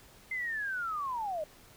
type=linear sweep; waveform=sine; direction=down; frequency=2090 to 587.3 Hz; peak=-32 dBFS; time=0.31-1.44 s; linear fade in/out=5 ms; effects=pink hiss -57 dBFS RMS until 1.76 s